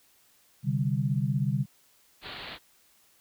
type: chord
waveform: sine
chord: C suspended second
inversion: none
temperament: just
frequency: 130.81 / 147.16 / 196.22 Hz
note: C3 / D3 / G3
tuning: 0 / +4 / +2 cents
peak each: -28 / -28 / -31 dBFS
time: 0.63-1.66 s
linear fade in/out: 50 ms
type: low-pass noise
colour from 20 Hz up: white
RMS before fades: -41 dBFS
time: 2.21-2.59 s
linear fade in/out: 50 ms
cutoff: 4400 Hz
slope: 96 dB/octave
effects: white hiss -63 dBFS RMS until 3.2 s